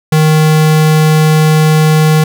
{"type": "tone", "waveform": "square", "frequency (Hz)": 155.56, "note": "D#3", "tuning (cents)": 0, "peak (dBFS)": -6, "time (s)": [0.12, 2.24], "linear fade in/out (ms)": 5, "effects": []}